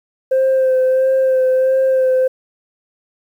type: tone with vibrato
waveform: sine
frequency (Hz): 522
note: C5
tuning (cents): -4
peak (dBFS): -9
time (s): 0.31-2.28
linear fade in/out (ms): 10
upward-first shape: sine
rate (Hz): 1.5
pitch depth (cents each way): 21
effects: tanh soft clip ceiling -9 dBFS + 8-bit